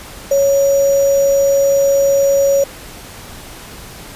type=tone with sample-and-hold; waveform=sine; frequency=554.4 Hz; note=C#5; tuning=in tune; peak=-9 dBFS; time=0.31-2.64 s; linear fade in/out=5 ms; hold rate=6300 Hz; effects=pink hiss -34 dBFS RMS until 4.15 s + resampled to 32000 Hz